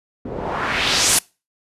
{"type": "noise with low-pass filter sweep", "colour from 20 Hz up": "white", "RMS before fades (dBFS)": -20, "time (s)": [0.25, 1.19], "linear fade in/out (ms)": 5, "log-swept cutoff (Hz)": [350, 11000], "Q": 1.7, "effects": ["noise-tail reverb RT60 0.3 s tail -25 dB re dry", "resampled to 32000 Hz"]}